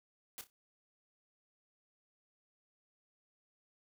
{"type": "noise with echo", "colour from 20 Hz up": "white", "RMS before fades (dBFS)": -45, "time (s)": [0.38, 0.41], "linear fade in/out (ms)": 0, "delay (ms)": 30, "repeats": 3, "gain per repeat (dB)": -11, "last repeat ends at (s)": 0.5, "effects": []}